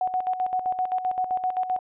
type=tone with tremolo; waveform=sine; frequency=740 Hz; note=F#5; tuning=in tune; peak=-21 dBFS; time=0.01-1.79 s; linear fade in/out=2 ms; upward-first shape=square; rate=7.7 Hz; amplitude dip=65%; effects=resampled to 8000 Hz